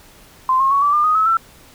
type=tone with pitch steps; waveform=sine; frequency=1038 / 1076.5 / 1116.4 / 1157.7 / 1200.6 / 1245.1 / 1291.3 / 1339.1 Hz; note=C6 / C6 / C#6 / D6 / D6 / D#6 / E6 / E6; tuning=-14 / +49 / +12 / -25 / +38 / +1 / -36 / +27 cents; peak=-12 dBFS; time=0.49-1.37 s; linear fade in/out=2 ms; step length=110 ms; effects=pink hiss -46 dBFS RMS until 1.74 s